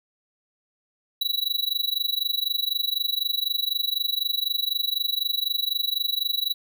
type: tone with amplitude modulation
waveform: square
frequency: 3924 Hz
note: B7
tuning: 12 cents flat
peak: -20 dBFS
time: 1.21-6.54 s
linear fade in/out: 5 ms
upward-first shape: sine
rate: 24 Hz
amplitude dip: 95%
effects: none